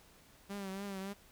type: tone with vibrato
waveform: sawtooth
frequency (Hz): 196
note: G3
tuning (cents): 0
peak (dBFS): -36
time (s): 0.49-1.14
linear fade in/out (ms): 20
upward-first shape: triangle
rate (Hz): 3.5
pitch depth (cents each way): 66
effects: pink hiss -62 dBFS RMS until 1.31 s